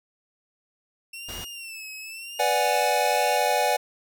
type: tone with vibrato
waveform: sawtooth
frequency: 2700 Hz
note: E7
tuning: 41 cents sharp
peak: -33 dBFS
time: 1.13-3.37 s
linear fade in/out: 5 ms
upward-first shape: sine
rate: 0.94 Hz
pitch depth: 94 cents each way
type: noise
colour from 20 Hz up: pink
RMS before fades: -38 dBFS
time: 1.28-1.45 s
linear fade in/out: 10 ms
type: chord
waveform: square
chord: G# half-diminished seventh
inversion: first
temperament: equal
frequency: 493.9 / 587.3 / 740 / 830.6 Hz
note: B4 / D5 / F#5 / G#5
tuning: 0 / 0 / 0 / 0 cents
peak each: -29 / -27 / -26 / -26 dBFS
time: 2.39-3.77 s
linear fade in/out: 10 ms
effects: none